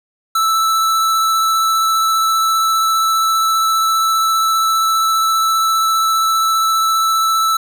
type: tone with vibrato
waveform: square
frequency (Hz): 1318.5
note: E6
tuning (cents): 0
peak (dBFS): -13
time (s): 0.35-7.57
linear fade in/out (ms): 5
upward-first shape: sine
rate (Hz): 15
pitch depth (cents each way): 10
effects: none